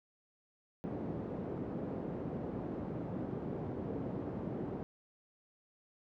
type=band-pass noise; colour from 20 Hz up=pink; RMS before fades=-40 dBFS; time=0.84-4.83 s; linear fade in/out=0 ms; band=150 to 450 Hz; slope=12 dB/octave; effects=none